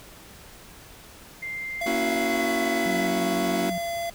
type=tone with pitch glide; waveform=sine; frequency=2093 to 2012 Hz; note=C7 to B6; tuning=0 to +32 cents; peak=-30 dBFS; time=1.42-3.08 s; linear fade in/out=10 ms; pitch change=-68 cents; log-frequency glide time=2.17-2.5 s
type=tone; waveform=square; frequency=681 Hz; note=F5; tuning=44 cents flat; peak=-28 dBFS; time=1.81-4.1 s; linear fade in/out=5 ms
type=chord; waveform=40% pulse; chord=F# dominant seventh; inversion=first; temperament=equal; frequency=233.1 / 277.2 / 329.6 / 370 Hz; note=A#3 / C#4 / E4 / F#4; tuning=0 / 0 / 0 / 0 cents; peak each=-30 dBFS; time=1.86-3.7 s; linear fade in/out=5 ms
type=tone with vibrato; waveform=sine; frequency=184.2 Hz; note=F#3; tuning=7 cents flat; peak=-30 dBFS; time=2.86-3.78 s; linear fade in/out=0 ms; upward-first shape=triangle; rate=7.5 Hz; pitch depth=62 cents each way
effects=pink hiss -47 dBFS RMS until 4.14 s